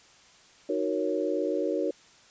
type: chord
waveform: sine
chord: D# minor seventh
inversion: none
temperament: equal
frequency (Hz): 311.1 / 370 / 466.2 / 554.4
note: D#4 / F#4 / A#4 / C#5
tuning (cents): 0 / 0 / 0 / 0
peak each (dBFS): -31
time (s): 0.69-1.91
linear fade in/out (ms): 5
effects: white hiss -56 dBFS RMS until 2.3 s + resampled to 16000 Hz